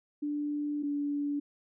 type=tone pair in turn; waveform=sine; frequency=293.7 / 288.5 Hz; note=D4 / D4; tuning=0 / -31 cents; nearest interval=unison; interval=31 cents; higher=first; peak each=-30 / -29 dBFS; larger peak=second; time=0.22-0.83 / 0.83-1.4 s; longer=first; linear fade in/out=10 ms; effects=none